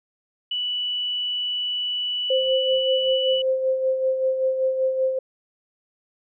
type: tone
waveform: sine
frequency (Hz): 2960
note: F#7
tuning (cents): 0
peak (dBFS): -23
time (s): 0.51-3.42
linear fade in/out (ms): 5
type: tone with tremolo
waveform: sine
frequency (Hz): 523.3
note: C5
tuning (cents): 0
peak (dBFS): -17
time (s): 2.3-5.19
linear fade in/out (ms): 5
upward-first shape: sine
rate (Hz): 5.2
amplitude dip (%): 50
effects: none